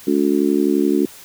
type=harmonic tone; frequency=71.6 Hz; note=D2; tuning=43 cents flat; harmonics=3 / 4 / 5 / 6; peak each=-21 / -17 / -18 / -26 dBFS; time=0.07-1.06 s; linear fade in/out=5 ms; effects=white hiss -41 dBFS RMS until 1.24 s